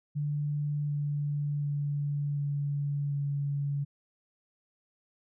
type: tone with pitch steps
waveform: sine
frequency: 146.83 / 145.65 / 144.47 / 143.31 / 142.16 Hz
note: D3 / D3 / D3 / D3 / C#3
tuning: 0 / -14 / -28 / -42 / +44 cents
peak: -28 dBFS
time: 0.15-3.85 s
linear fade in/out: 20 ms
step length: 740 ms
effects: none